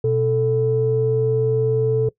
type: tone pair together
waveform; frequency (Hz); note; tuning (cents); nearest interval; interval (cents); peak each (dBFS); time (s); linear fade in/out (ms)
sine; 123.31 / 440; B2 / A4; -2 / 0; octave + minor seventh; 2202; -20 / -16; 0.04-2.09; 5
effects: noise-tail reverb RT60 0.1 s tail -21 dB re dry + tanh soft clip ceiling -8 dBFS